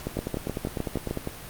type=two click trains; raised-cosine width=2 ms; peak=-15 / -14 dBFS; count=13 / 7; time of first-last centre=0.07-1.274 / 0.19-1.11 s; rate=9.97 / 6.52 Hz; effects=pink hiss -41 dBFS RMS until 1.49 s + Opus 48 kbps